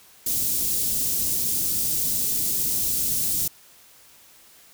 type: band-stop noise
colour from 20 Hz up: white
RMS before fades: -24 dBFS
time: 0.26-3.48 s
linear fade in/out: 5 ms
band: 280 to 6300 Hz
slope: 12 dB/octave
effects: white hiss -52 dBFS RMS until 4.73 s